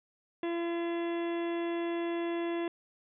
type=harmonic tone; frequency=340 Hz; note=F4; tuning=46 cents flat; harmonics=1 / 2 / 3 / 4 / 5 / 6 / 7 / 8 / 9 / 10; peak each=-31 / -40 / -44 / -55 / -48 / -48 / -56 / -50 / -62 / -52 dBFS; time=0.43-2.68 s; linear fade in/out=2 ms; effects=none